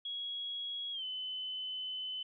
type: tone with pitch glide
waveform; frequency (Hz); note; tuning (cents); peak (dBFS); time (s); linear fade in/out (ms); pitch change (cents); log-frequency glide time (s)
sine; 3322 to 3029; G#7 to F#7; 0 to +40; -37; 0.05-2.23; 5; -160; 0.92-1.04
effects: none